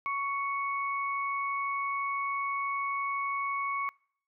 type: tone pair together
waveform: sine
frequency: 1114.3 / 2217 Hz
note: C#6 / C#7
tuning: +9 / 0 cents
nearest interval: octave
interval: 1191 cents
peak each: -30 / -35 dBFS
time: 0.06-3.89 s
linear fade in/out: 0 ms
effects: noise-tail reverb RT60 0.6 s tail -26 dB re dry